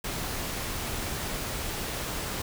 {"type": "noise", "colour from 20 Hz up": "pink", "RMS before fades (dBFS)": -33, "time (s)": [0.04, 2.42], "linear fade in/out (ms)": 5, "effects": []}